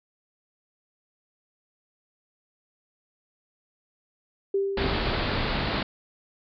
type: tone with exponential decay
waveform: sine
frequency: 393.9 Hz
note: G4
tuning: 8 cents sharp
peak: -20 dBFS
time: 4.54-5.65 s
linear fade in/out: 5 ms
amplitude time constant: 240 ms
type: low-pass noise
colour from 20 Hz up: pink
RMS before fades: -27 dBFS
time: 4.77-5.83 s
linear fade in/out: 5 ms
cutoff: 4700 Hz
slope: 96 dB/octave
effects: none